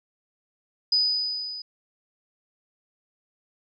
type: tone with level ramp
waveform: sine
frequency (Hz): 4978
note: D#8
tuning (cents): 0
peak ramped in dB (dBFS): -17 to -34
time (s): 0.92-1.62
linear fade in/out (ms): 5
effects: none